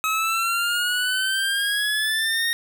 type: exponential sweep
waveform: 25% pulse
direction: up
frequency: 1276 to 1864.7 Hz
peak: -17 dBFS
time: 0.04-2.53 s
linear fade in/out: 0 ms
effects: none